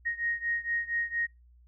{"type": "beating tone pair", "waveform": "sine", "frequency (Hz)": [1868, 1872.3], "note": ["A#6", "A#6"], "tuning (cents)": [3, 7], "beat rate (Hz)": 4.3, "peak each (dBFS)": [-31, -33], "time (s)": [0.05, 1.27], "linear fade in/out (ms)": 20, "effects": ["noise-tail reverb RT60 0.2 s tail -26 dB re dry", "added 60 Hz sine -55 dBFS peak until 1.67 s"]}